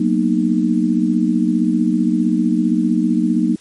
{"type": "chord", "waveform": "sine", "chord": "B major seventh", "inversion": "second", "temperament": "just", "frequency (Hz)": [185.21, 231.5, 246.9, 308.7], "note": ["F#3", "A#3", "B3", "D#4"], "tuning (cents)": [2, -12, 0, -14], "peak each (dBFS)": [-19, -17, -21, -18], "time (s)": [0, 3.56], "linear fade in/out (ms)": 5, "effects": ["white hiss -48 dBFS RMS until 3.6 s", "MP3 48 kbps"]}